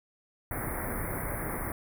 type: band-stop noise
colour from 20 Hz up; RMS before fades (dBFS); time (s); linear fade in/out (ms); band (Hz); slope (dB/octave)
pink; -34; 0.51-1.72; 2; 2200 to 9400; 96
effects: none